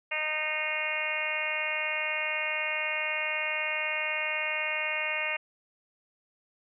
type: harmonic tone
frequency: 308 Hz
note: D#4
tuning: 17 cents flat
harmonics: 2 / 3 / 4 / 5 / 6 / 7 / 8 / 9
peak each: -38 / -41 / -42 / -42 / -37 / -33 / -34 / -35 dBFS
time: 0.11-5.37 s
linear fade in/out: 10 ms
effects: none